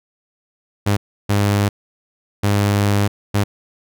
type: tone bursts at uneven times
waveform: sawtooth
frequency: 101.7 Hz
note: G#2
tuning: 36 cents flat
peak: -10 dBFS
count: 4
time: 0.86-0.97 / 1.29-1.69 / 2.43-3.08 / 3.34-3.44 s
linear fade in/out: 10 ms
effects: none